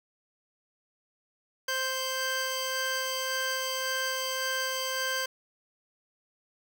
15% pulse tone pair together, 523.3 / 1568.1 Hz, C5 / G6, 0 / 0 cents, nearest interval octave + perfect fifth, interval 1900 cents, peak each -26 / -25 dBFS, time 1.68-5.26 s, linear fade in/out 5 ms, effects none

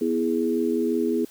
sine chord, E major, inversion second, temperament equal, 246.9 / 329.6 / 415.3 Hz, B3 / E4 / G#4, 0 / 0 / 0 cents, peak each -25 dBFS, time 0.01-1.25 s, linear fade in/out 5 ms, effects white hiss -51 dBFS RMS until 1.3 s

